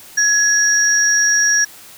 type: tone pair together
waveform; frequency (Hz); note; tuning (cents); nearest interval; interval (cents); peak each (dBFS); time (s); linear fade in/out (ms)
sine; 1686 / 5671; G#6 / F8; +26 / +26; octave + major sixth; 2100; -14; 0.17-1.65; 10
effects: white hiss -40 dBFS RMS until 1.97 s